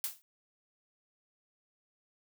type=noise with exponential decay; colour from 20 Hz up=blue; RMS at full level=-31 dBFS; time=0.04-0.22 s; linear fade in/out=0 ms; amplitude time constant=38 ms; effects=none